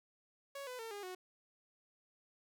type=tone with pitch steps; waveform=sawtooth; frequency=557 / 502 / 452.4 / 407.7 / 367.5 Hz; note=C#5 / B4 / A4 / G#4 / F#4; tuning=+8 / +28 / +48 / -32 / -12 cents; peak=-40 dBFS; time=0.55-1.15 s; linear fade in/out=5 ms; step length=120 ms; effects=none